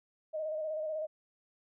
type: tone with vibrato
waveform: sine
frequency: 622.3 Hz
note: D#5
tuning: in tune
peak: -33 dBFS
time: 0.33-1.07 s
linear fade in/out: 20 ms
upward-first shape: square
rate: 16 Hz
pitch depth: 32 cents each way
effects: none